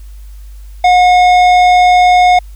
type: tone with tanh clipping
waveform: sine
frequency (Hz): 723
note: F#5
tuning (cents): -40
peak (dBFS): -6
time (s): 0.84-2.39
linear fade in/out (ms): 5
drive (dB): 13
effects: added 50 Hz sine -28 dBFS peak until 2.55 s + white hiss -49 dBFS RMS until 2.55 s